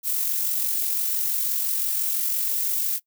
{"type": "noise with amplitude modulation", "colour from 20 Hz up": "violet", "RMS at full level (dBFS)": -23, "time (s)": [0.03, 3], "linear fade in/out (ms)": 50, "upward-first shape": "sine", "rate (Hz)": 45.9, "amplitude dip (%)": 35, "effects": ["noise-tail reverb RT60 0.1 s tail -21 dB re dry"]}